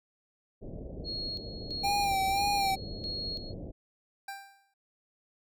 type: low-pass noise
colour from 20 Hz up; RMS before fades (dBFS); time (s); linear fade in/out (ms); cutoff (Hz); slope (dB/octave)
pink; -41; 0.61-3.72; 20; 630; 48
type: tone with tremolo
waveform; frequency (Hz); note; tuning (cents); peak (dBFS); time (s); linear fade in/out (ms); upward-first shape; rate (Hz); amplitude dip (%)
sine; 4300; C8; +47; -34; 1.04-3.54; 50; square; 1.5; 70
type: tone with vibrato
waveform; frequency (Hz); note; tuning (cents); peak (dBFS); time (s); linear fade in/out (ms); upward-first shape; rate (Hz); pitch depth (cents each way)
square; 792; G5; +18; -27; 1.83-2.76; 20; sine; 1.9; 49
type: tone with exponential decay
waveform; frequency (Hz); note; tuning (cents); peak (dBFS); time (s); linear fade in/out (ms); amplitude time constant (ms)
25% pulse; 790; G5; +13; -32; 4.28-4.74; 5; 98
effects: none